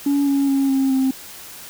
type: tone with pitch steps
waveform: sine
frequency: 282.9 / 278 / 273.3 / 268.6 / 264 Hz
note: C#4 / C#4 / C#4 / C4 / C4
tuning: +35 / +5 / -24 / +46 / +16 cents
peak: -13 dBFS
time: 0.06-1.11 s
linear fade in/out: 5 ms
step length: 210 ms
effects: tanh soft clip ceiling -13 dBFS + white hiss -38 dBFS RMS until 1.69 s